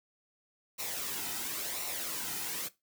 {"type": "noise with flanger", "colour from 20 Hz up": "white", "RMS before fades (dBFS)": -37, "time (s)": [0.78, 2.69], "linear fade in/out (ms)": 20, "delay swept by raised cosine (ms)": [0.61, 1.81], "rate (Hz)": 0.95, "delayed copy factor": -0.55, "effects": ["noise-tail reverb RT60 0.2 s tail -17 dB re dry"]}